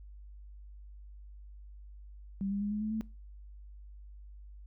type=tone with pitch steps; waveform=sine; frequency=196 / 200.6 / 205.3 / 210.1 / 215 / 220 Hz; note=G3 / G3 / G#3 / G#3 / A3 / A3; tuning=0 / +40 / -20 / +20 / -40 / 0 cents; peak=-31 dBFS; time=2.41-3.01 s; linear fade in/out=0 ms; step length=100 ms; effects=noise-tail reverb RT60 0.3 s tail -22 dB re dry + added 50 Hz sine -47 dBFS peak until 4.66 s